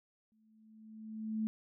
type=tone with exponential growth; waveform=sine; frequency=218.5 Hz; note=A3; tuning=12 cents flat; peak=-30 dBFS; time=0.32-1.47 s; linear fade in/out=0 ms; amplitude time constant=250 ms; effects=none